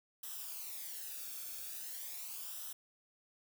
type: noise with flanger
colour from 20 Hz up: blue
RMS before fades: -45 dBFS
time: 0.23-2.73 s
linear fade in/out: 5 ms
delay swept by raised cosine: 0.44 to 1.02 ms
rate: 0.41 Hz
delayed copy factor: -0.65
effects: none